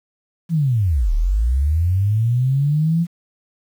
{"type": "linear two-way sweep", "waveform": "sine", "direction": "down then up", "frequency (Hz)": [172.9, 35.35, 172.9], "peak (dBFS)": -14, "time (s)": [0.49, 3.07], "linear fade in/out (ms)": 50, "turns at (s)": 1.13, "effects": ["8-bit"]}